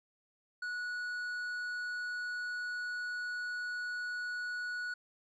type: tone with tanh clipping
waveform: triangle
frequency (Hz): 1466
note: F#6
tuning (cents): -16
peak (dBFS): -37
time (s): 0.62-4.94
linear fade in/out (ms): 5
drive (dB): 11
effects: none